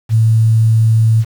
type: tone with quantisation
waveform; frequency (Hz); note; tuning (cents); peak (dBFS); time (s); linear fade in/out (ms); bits
sine; 111.8; A2; +28; -7; 0.09-1.25; 50; 6
effects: none